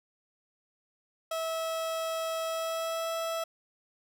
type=tone with pitch glide; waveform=30% pulse; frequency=650 to 657.9 Hz; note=E5 to E5; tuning=-24 to -4 cents; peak=-28 dBFS; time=1.31-3.44 s; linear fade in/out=5 ms; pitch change=+20 cents; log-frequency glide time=2.45-3.12 s; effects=none